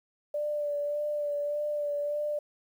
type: tone with vibrato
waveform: sine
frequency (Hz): 587.3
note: D5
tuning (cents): 0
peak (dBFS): -28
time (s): 0.34-2.39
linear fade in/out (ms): 5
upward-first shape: sine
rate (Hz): 1.7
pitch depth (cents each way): 23
effects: 10-bit